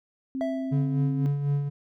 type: tone with pitch glide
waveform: sine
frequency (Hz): 264.5 to 267.1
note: C4 to C4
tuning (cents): +19 to +36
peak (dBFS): -28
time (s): 0.35-1.26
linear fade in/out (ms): 0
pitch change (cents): +17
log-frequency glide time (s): 1.02-1.11
type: tone with exponential decay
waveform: triangle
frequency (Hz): 659.3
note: E5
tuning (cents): 0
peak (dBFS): -23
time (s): 0.41-1.15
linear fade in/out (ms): 0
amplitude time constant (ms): 160
type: tone with tremolo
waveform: triangle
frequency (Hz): 142.8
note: D3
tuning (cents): -48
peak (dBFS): -19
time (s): 0.71-1.7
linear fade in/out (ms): 20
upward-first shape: sine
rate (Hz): 4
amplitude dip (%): 50
effects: none